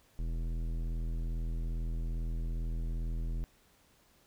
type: tone with tanh clipping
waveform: sine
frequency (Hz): 41.2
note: E1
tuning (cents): 0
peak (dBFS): -34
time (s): 0.19-3.44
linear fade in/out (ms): 0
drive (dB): 15
effects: pink hiss -66 dBFS RMS until 4.26 s